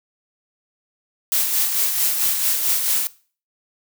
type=noise with tremolo; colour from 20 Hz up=blue; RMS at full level=-18 dBFS; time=1.32-3.07 s; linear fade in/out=0 ms; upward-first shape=sine; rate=4.5 Hz; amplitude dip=45%; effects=noise-tail reverb RT60 0.4 s tail -19 dB re dry